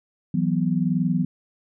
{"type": "chord", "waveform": "sine", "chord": "E suspended second", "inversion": "none", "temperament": "equal with one note detuned", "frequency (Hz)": [164.24, 185, 246.9], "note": ["E3", "F#3", "B3"], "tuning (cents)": [-6, 0, 0], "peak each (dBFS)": [-23, -23, -25], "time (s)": [0.34, 1.25], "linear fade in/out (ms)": 5, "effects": []}